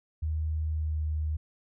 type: tone with pitch glide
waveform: sine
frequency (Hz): 78.1 to 77.07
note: D#2 to D#2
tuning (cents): +7 to -16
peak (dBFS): -27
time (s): 0.22-1.37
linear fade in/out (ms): 10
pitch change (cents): -23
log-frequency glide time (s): 0.72-1.01
effects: none